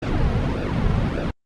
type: noise with flanger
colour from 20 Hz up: brown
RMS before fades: -21 dBFS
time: 0.02-1.31 s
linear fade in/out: 10 ms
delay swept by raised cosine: 0.94 to 3.44 ms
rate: 1.7 Hz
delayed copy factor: -0.7
effects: low-pass 4000 Hz 12 dB/octave + Opus 48 kbps